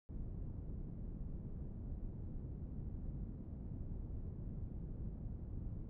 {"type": "low-pass noise", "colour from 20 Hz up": "pink", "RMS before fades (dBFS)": -45, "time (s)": [0.09, 5.89], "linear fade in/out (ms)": 0, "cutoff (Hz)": 190, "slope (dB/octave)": 12, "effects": []}